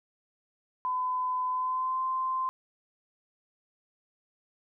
sine tone with pitch glide, 1011 to 1039.4 Hz, B5 to C6, +40 to -12 cents, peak -27 dBFS, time 0.85-2.49 s, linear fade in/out 0 ms, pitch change +48 cents, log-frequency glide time 1.49-2.02 s, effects none

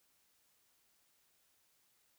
silence, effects white hiss -74 dBFS RMS until 2.18 s

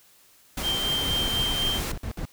pink noise, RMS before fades -31 dBFS, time 0.57-1.92 s, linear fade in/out 5 ms
sine tone with tremolo, 3148 Hz, G7, 7 cents sharp, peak -23 dBFS, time 0.62-1.81 s, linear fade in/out 50 ms, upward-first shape sine, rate 4.1 Hz, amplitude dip 35%
brown noise bursts, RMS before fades -31 dBFS, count 9, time 1.06-2.253 s, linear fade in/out 0 ms, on 81 ms, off 58 ms
effects white hiss -57 dBFS RMS until 2.32 s

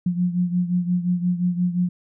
sine beating tone pair, 176.7 / 182.4 Hz, F3 / F#3, +21 / -24 cents, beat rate 5.7 Hz, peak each -20 / -25 dBFS, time 0.06-1.89 s, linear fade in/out 5 ms, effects none

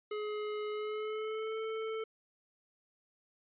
square tone with pitch glide, 422.1 to 441.8 Hz, G#4 to A4, +28 to +7 cents, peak -36 dBFS, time 0.11-2.04 s, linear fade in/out 5 ms, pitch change +79 cents, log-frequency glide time 0.71-1.58 s, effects resampled to 8000 Hz

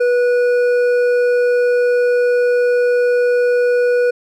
sine tone with hard clipping, 488.6 Hz, B4, 19 cents flat, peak -13 dBFS, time 0-4.11 s, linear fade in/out 10 ms, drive 7 dB, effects none

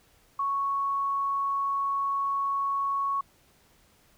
sine tone, 1108.7 Hz, C#6, in tune, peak -25 dBFS, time 0.39-3.21 s, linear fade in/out 5 ms, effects pink hiss -62 dBFS RMS until 4.17 s

